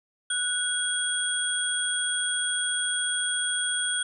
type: tone cluster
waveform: sine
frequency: 1480 / 3317 / 8920 Hz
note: F#6 / G#7 / C#9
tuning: 0 / -3 / +10 cents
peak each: -29 dBFS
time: 0.3-4.03 s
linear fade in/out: 5 ms
effects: none

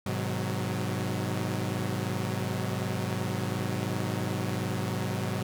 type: chord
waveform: sawtooth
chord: G# minor seventh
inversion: none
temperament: equal with one note detuned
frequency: 103.83 / 126.65 / 155.56 / 185 Hz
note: G#2 / B2 / D#3 / F#3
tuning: 0 / +44 / 0 / 0 cents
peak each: -29 / -30 / -35 / -30 dBFS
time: 0.06-5.43 s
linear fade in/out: 5 ms
effects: none

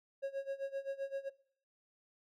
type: tone with tremolo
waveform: triangle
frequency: 547 Hz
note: C#5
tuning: 23 cents flat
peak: -32 dBFS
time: 0.22-1.3 s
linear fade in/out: 20 ms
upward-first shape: sine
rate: 7.7 Hz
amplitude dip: 90%
effects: noise-tail reverb RT60 0.6 s tail -21 dB re dry

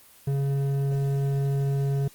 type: tone with hard clipping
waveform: triangle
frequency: 138.59 Hz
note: C#3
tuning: in tune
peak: -24 dBFS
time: 0.27-2.08 s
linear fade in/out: 5 ms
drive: 12 dB
effects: white hiss -53 dBFS RMS until 2.14 s + Opus 24 kbps

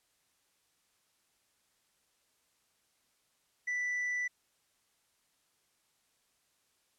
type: tone with tanh clipping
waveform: triangle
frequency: 1975.5 Hz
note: B6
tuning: in tune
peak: -32 dBFS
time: 3.67-4.28 s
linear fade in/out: 10 ms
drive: 7 dB
effects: white hiss -74 dBFS RMS until 6.98 s + low-pass 11000 Hz 12 dB/octave

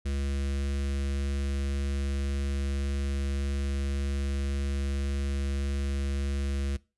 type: tone with notch filter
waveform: square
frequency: 69.3 Hz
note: C#2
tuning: in tune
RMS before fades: -30 dBFS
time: 0.05-6.77 s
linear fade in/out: 10 ms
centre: 870 Hz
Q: 0.84
effects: noise-tail reverb RT60 0.3 s tail -21 dB re dry + resampled to 24000 Hz

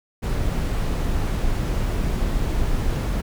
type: noise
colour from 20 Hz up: brown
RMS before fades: -22 dBFS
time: 0.22-3.22 s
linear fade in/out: 20 ms
effects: none

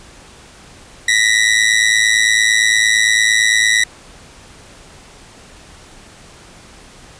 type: ring-modulated tone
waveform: sawtooth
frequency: 1930 Hz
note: B6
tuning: 40 cents flat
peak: -4 dBFS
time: 1.08-3.84 s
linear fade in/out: 5 ms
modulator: 54.4 Hz
effects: pink hiss -41 dBFS RMS until 7.19 s + resampled to 22050 Hz

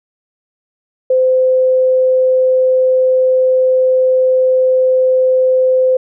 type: tone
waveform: sine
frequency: 515 Hz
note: C5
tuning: 28 cents flat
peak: -8 dBFS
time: 1.1-5.97 s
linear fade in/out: 5 ms
effects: none

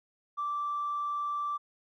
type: tone with tanh clipping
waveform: triangle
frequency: 1169 Hz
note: D6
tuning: 8 cents flat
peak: -30 dBFS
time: 0.37-1.58 s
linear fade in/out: 20 ms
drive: 4 dB
effects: none

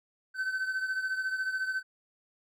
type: beating tone pair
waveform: triangle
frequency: 1526 / 1540 Hz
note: G6 / G6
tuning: -47 / -31 cents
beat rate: 14 Hz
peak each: -29 / -35 dBFS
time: 0.34-1.83 s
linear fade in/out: 50 ms
effects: none

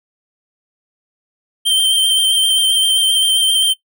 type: tone with vibrato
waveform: square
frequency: 3136 Hz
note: G7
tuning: in tune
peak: -11 dBFS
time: 1.65-3.74 s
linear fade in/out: 20 ms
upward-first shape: sine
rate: 7.6 Hz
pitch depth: 19 cents each way
effects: noise-tail reverb RT60 0.1 s tail -18 dB re dry

